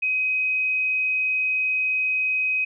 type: tone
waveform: sine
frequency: 2523 Hz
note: D#7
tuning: 23 cents sharp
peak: -20 dBFS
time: 0.02-2.65 s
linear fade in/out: 10 ms
effects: none